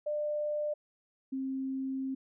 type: tone pair in turn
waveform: sine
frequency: 597 / 265.9 Hz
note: D5 / C4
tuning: +28 / +28 cents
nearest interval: octave + major second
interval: 1400 cents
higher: first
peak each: -30 / -32 dBFS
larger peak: first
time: 0.06-0.74 / 1.32-2.15 s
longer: second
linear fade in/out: 10 ms
effects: none